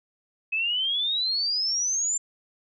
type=exponential sweep; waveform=sine; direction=up; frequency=2555 to 7330 Hz; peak=-23 dBFS; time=0.52-2.18 s; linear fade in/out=10 ms; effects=none